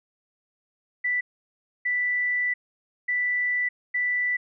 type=tone bursts at uneven times; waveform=sine; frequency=1975.5 Hz; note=B6; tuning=in tune; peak=-22 dBFS; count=4; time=1.04-1.21 / 1.85-2.54 / 3.08-3.69 / 3.94-4.37 s; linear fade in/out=10 ms; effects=none